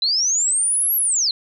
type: linear two-way sweep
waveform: sine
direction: up then down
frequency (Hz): 3951 to 11800 to 3951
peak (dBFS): -16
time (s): 0.02-1.31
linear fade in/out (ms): 2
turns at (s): 0.96
effects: none